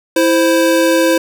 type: tone pair together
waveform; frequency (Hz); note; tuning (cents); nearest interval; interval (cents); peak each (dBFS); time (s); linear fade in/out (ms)
square; 329.6 / 522.8; E4 / C5; 0 / -1; minor sixth; 799; -13; 0.16-1.18; 5
effects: none